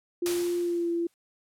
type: tone with pitch glide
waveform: sine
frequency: 349.2 to 339.8 Hz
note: F4 to F4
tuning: 0 to -47 cents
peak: -25 dBFS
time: 0.22-1.07 s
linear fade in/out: 5 ms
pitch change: -47 cents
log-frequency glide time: 0.59-0.91 s
type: noise with exponential decay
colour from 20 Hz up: white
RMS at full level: -31 dBFS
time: 0.26-1.14 s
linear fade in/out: 0 ms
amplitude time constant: 190 ms
effects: low-pass 12000 Hz 12 dB/octave